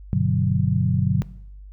sine chord, G major seventh, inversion none, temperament equal, 98 / 123.47 / 146.83 / 185 Hz, G2 / B2 / D3 / F#3, 0 / 0 / 0 / 0 cents, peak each -23 dBFS, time 0.13-1.22 s, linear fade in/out 0 ms, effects noise-tail reverb RT60 0.8 s tail -20 dB re dry + added 49 Hz sine -38 dBFS peak until 1.72 s

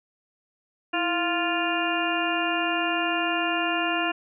harmonic tone with a mistuned harmonic, 348.7 Hz, F4, 3 cents flat, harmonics 1 / 2 / 3 / 4 / 5 / 7 / 8, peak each -29 / -29 / -32 / -31 / -32 / -33 / -30 dBFS, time 0.93-4.12 s, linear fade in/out 10 ms, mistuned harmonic 1, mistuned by -95 cents, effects none

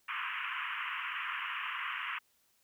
pink band-pass noise, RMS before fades -38 dBFS, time 0.08-2.19 s, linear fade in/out 10 ms, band 1000 to 3000 Hz, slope 96 dB/octave, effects white hiss -72 dBFS RMS until 2.63 s

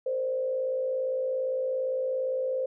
sine tone with frequency modulation, 520 Hz, C5, 11 cents flat, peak -26 dBFS, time 0.06-2.66 s, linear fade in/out 5 ms, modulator 57.5 Hz, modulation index 0.56, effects none

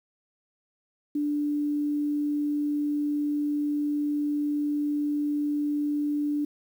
sine tone, 293.7 Hz, D4, in tune, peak -24 dBFS, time 1.15-6.45 s, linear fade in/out 5 ms, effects 9-bit

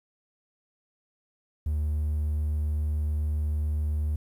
triangle tone, 75.6 Hz, D#2, 49 cents flat, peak -22 dBFS, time 1.66-4.16 s, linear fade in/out 5 ms, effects tanh soft clip ceiling -18 dBFS + 10-bit

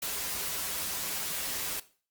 white noise with comb filter, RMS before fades -34 dBFS, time 0.02-1.8 s, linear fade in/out 5 ms, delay 8.5 ms, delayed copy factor -0.6, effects noise-tail reverb RT60 0.4 s tail -17 dB re dry + Opus 48 kbps

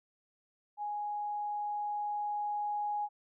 sine tone with level ramp, 830.6 Hz, G#5, in tune, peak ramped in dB -34 to -31 dBFS, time 0.77-3.09 s, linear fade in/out 50 ms, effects none

